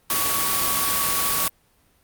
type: tone in noise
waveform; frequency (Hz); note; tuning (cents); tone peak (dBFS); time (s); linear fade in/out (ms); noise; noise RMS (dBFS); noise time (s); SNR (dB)
sine; 1128; C#6; +30; -28; 0.1-1.48; 2; white; -22; 0.1-1.48; -9
effects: pink hiss -61 dBFS RMS until 2.03 s + Opus 32 kbps